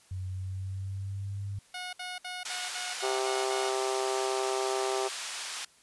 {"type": "tone with pitch glide", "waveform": "sine", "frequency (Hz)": [93.1, 99.78], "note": ["F#2", "G2"], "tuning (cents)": [11, 31], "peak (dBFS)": -33, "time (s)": [0.11, 1.59], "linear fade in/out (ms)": 5, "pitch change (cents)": 120, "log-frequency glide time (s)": [0.28, 1.4]}
{"type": "tone bursts", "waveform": "10% pulse", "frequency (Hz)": 727, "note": "F#5", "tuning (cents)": -31, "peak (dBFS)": -28, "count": 8, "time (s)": [1.74, 3.694], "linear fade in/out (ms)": 5, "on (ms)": 190, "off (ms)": 62}
{"type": "band-pass noise", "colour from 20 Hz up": "white", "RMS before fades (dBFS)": -38, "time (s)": [2.45, 5.65], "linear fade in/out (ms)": 5, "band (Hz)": [890, 7100], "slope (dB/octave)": 12}
{"type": "harmonic tone", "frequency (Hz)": 130.81, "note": "C3", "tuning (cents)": 0, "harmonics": [3, 4, 5, 6, 7, 8, 9, 10], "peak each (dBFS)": [-31, -40, -37, -36, -40, -46, -40, -46], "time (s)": [3.02, 5.09], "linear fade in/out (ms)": 20}
{"effects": ["white hiss -61 dBFS RMS until 5.82 s", "resampled to 24000 Hz"]}